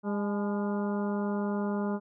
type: harmonic tone with a mistuned harmonic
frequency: 203.4 Hz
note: G#3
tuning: 36 cents flat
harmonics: 1 / 2 / 3 / 4 / 5 / 6 / 7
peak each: -29 / -35 / -39 / -41 / -43 / -45 / -46 dBFS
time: 0.03-2 s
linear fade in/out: 50 ms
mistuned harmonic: 4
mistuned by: +65 cents
effects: none